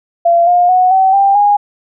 sine tone with pitch steps, 684 / 709.3 / 735.6 / 762.9 / 791.2 / 820.5 Hz, F5 / F5 / F#5 / G5 / G5 / G#5, -36 / +27 / -10 / -47 / +16 / -21 cents, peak -6 dBFS, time 0.25-1.57 s, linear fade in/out 10 ms, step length 220 ms, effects none

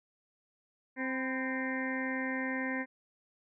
harmonic tone with a mistuned harmonic, 261.6 Hz, C4, in tune, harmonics 1 / 2 / 3 / 4 / 6 / 7 / 8 / 9, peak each -35 / -41 / -46 / -45 / -43 / -38 / -41 / -52 dBFS, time 0.96-2.86 s, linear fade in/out 50 ms, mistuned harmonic 4, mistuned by -56 cents, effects none

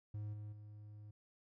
triangle tone with level steps, 105.1 Hz, G#2, 21 cents sharp, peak -39 / -43 / -49 dBFS, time 0.14-1.11 s, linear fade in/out 5 ms, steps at 0.33 / 0.52 s, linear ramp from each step 10 ms, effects none

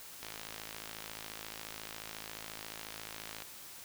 click train, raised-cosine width 0.2 ms, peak -25 dBFS, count 174, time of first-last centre 0.23-3.422 s, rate 54.2 Hz, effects white hiss -50 dBFS RMS until 3.84 s

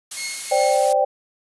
blue noise, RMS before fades -27 dBFS, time 0.11-0.93 s, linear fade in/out 5 ms
20% pulse tone with tremolo, 2164 Hz, C#7, 42 cents flat, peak -21 dBFS, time 0.16-0.86 s, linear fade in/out 20 ms, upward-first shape triangle, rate 2.7 Hz, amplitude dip 90%
sine chord, C suspended second, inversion none, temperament equal, 523.3 / 587.3 / 784 Hz, C5 / D5 / G5, 0 / 0 / 0 cents, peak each -20 / -19 / -19 dBFS, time 0.51-1.05 s, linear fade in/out 10 ms
effects resampled to 24000 Hz

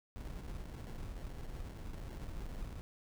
brown noise with sample-and-hold, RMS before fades -44 dBFS, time 0.16-2.81 s, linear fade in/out 0 ms, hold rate 1225 Hz, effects none

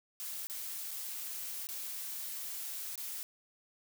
blue noise with dropouts, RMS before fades -41 dBFS, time 0.2-3.23 s, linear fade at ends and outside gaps 0 ms, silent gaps 0.47-0.498 / 0.909-0.913 / 1.67-1.689 / 2.956-2.977 s, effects none

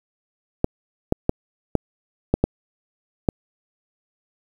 clicks, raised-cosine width 2 ms, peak -3 dBFS, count 7, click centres 0.644 / 1.124 / 1.294 / 1.753 / 2.34 / 2.44 / 3.288 s, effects 7-bit

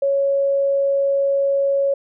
sine tone, 554.4 Hz, C#5, in tune, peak -15 dBFS, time 0.02-1.94 s, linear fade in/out 5 ms, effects none

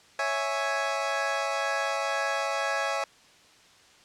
20% pulse chord, C# minor, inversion none, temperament equal, 554.4 / 659.3 / 830.6 Hz, C#5 / E5 / G#5, 0 / 0 / 0 cents, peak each -26 dBFS, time 0.19-3.04 s, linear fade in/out 2 ms, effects white hiss -56 dBFS RMS until 4.04 s + low-pass 6000 Hz 12 dB/octave

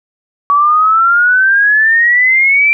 sine exponential sweep, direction up, 1134 to 2362 Hz, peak -6 dBFS, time 0.5-2.73 s, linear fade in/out 0 ms, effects none

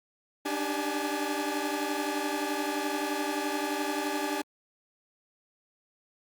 sawtooth tone cluster, 290.4 / 302 / 393.5 / 848 Hz, D4 / D4 / G4 / G#5, -19 / +48 / +7 / +36 cents, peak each -31 dBFS, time 0.45-4.42 s, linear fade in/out 10 ms, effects Opus 48 kbps

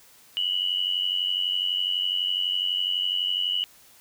sine tone pair together, 2900 / 2992 Hz, F#7 / F#7, -35 / +19 cents, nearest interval minor second, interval 54 cents, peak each -26 dBFS, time 0.37-3.64 s, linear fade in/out 0 ms, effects white hiss -54 dBFS RMS until 4 s

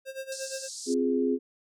square tone with tremolo, 533 Hz, C5, 32 cents sharp, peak -33 dBFS, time 0.05-0.69 s, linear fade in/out 50 ms, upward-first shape sine, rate 8.5 Hz, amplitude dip 85%
pink band-pass noise, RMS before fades -40 dBFS, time 0.32-0.94 s, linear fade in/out 0 ms, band 4500 to 9000 Hz, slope 48 dB/octave
sine chord, F minor, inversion second, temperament equal, 261.6 / 349.2 / 415.3 Hz, C4 / F4 / Ab4, 0 / 0 / 0 cents, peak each -26 / -31 / -27 dBFS, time 0.86-1.39 s, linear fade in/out 50 ms
effects none

